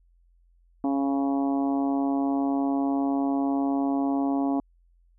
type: harmonic tone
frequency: 138.59 Hz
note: C#3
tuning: in tune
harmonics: 2 / 3 / 4 / 5 / 6 / 7 / 8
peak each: -23 / -38 / -39 / -32 / -36 / -40 / -43 dBFS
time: 0.84-4.6 s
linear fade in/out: 2 ms
effects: added 43 Hz sine -58 dBFS peak until 5.18 s